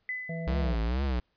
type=tone with exponential decay; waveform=sine; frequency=2009 Hz; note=B6; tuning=29 cents sharp; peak=-29 dBFS; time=0.09-0.88 s; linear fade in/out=1 ms; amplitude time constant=170 ms
type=harmonic tone; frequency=165.3 Hz; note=E3; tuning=5 cents sharp; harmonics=1 / 3 / 4; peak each=-33 / -42 / -40 dBFS; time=0.29-0.75 s; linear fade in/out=5 ms
type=tone with vibrato; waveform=square; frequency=61.74 Hz; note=B1; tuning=in tune; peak=-27 dBFS; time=0.47-1.2 s; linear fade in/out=5 ms; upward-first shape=triangle; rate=2.2 Hz; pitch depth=240 cents each way
effects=pink hiss -74 dBFS RMS until 1.36 s + resampled to 11025 Hz